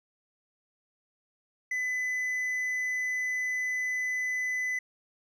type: tone with hard clipping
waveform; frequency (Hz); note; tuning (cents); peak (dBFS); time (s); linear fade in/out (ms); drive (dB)
sine; 2006; B6; +26; -29; 1.71-4.79; 5; 3
effects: none